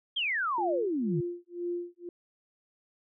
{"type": "exponential sweep", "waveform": "sine", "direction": "down", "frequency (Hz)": [3322, 136.9], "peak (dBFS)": -27, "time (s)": [0.16, 1.21], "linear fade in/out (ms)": 10}
{"type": "tone with tremolo", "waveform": "sine", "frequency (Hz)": 349.2, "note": "F4", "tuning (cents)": 0, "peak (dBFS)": -29, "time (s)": [0.58, 2.09], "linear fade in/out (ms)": 2, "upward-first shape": "sine", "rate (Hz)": 2, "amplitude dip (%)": 100}
{"effects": []}